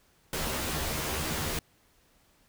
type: noise with comb filter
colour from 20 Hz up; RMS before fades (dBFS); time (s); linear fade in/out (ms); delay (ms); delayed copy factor
pink; -32; 0.33-1.59; 2; 13; +0.8
effects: pink hiss -65 dBFS RMS until 2.48 s